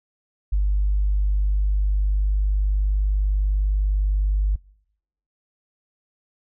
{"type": "tone", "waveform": "sine", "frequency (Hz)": 49.92, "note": "G1", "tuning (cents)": 32, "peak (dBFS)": -16, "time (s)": [0.52, 4.56], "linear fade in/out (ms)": 10, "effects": ["noise-tail reverb RT60 0.8 s tail -26 dB re dry", "tanh soft clip ceiling -12 dBFS"]}